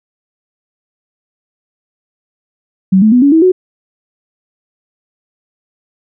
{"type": "tone with pitch steps", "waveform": "sine", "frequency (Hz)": [189.7, 216.7, 247.4, 282.6, 322.7, 368.6], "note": ["F#3", "A3", "B3", "C#4", "E4", "F#4"], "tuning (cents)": [43, -26, 3, 34, -37, -7], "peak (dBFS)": -4, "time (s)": [2.92, 3.52], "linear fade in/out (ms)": 10, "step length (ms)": 100, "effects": []}